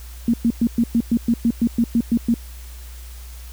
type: tone bursts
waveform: sine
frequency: 233.1 Hz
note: A#3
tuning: in tune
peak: -13 dBFS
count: 13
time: 0.28-2.341 s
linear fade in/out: 2 ms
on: 57 ms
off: 110 ms
effects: added 60 Hz sine -34 dBFS peak until 3.52 s + white hiss -45 dBFS RMS until 3.52 s